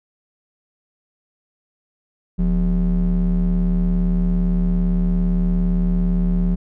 triangle ring-modulated tone, 108.5 Hz, A2, 24 cents flat, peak -10 dBFS, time 2.38-6.56 s, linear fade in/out 20 ms, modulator 69.7 Hz, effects none

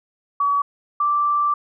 sine tone pair in turn, 1137 / 1171.7 Hz, C#6 / D6, +44 / -4 cents, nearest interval minor second, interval 52 cents, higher second, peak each -16 dBFS, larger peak neither, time 0.4-0.62 / 1-1.54 s, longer second, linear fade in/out 5 ms, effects none

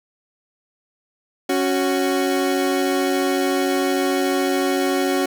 30% pulse tone pair together, 277.2 / 370.8 Hz, C#4 / F#4, 0 / +4 cents, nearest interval perfect fourth, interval 504 cents, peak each -18 dBFS, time 1.49-5.26 s, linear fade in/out 5 ms, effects none

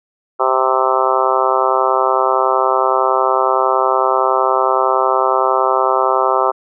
harmonic tone, 130.81 Hz, C3, in tune, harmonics 3 / 4 / 5 / 6 / 7 / 8 / 9 / 10, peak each -20 / -20 / -20 / -20 / -20 / -20 / -20 / -20 dBFS, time 0.39-6.52 s, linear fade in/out 20 ms, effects none

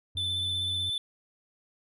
triangle tone, 90.8 Hz, F#2, 32 cents flat, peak -35 dBFS, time 0.15-0.9 s, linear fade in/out 5 ms
triangle tone with vibrato, 3520 Hz, A7, in tune, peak -27 dBFS, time 0.17-0.98 s, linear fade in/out 2 ms, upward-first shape triangle, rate 16 Hz, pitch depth 24 cents each way
effects none

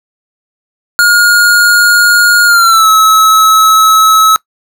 square tone with pitch glide, 1427 to 1293.5 Hz, F6 to E6, +37 to -33 cents, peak -4 dBFS, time 0.99-4.36 s, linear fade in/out 0 ms, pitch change -170 cents, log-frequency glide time 2.46-2.88 s, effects noise-tail reverb RT60 0.1 s tail -22 dB re dry

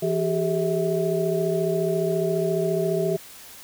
sine tone cluster, 166.7 / 384.7 / 419.2 / 649 Hz, E3 / G4 / G#4 / E5, +20 / -33 / +16 / -27 cents, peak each -27 / -24 / -28 / -27 dBFS, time 0.02-3.17 s, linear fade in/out 10 ms, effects white hiss -44 dBFS RMS until 3.63 s

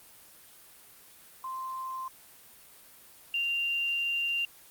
sine tone pair in turn, 1045 / 2781 Hz, C6 / F7, -2 / -8 cents, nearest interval octave + perfect fourth, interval 1694 cents, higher second, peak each -34 / -27 dBFS, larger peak second, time 1.44-2.08 / 3.34-4.45 s, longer second, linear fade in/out 2 ms, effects white hiss -54 dBFS RMS until 4.7 s + Opus 32 kbps

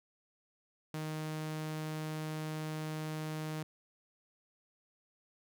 sawtooth tone, 155.56 Hz, D#3, in tune, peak -33 dBFS, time 0.94-3.63 s, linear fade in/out 2 ms, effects none

